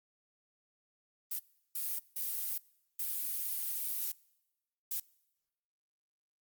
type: noise bursts at uneven times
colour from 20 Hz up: violet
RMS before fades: -36 dBFS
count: 5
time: 1.31-1.39 / 1.75-1.99 / 2.16-2.58 / 2.99-4.12 / 4.91-5 s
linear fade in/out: 5 ms
effects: noise-tail reverb RT60 1.0 s tail -24 dB re dry + Opus 32 kbps